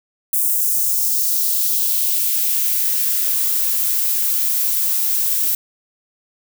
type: noise with high-pass filter sweep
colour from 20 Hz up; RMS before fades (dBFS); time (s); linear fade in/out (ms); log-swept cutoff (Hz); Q
violet; -18; 0.33-5.55; 2; 8900 to 270; 1.3
effects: none